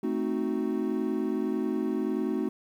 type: chord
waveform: triangle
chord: A diminished seventh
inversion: none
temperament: equal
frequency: 220 / 261.6 / 311.1 / 370 Hz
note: A3 / C4 / Eb4 / Gb4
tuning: 0 / 0 / 0 / 0 cents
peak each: -30 dBFS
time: 0.03-2.49 s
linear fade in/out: 5 ms
effects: 10-bit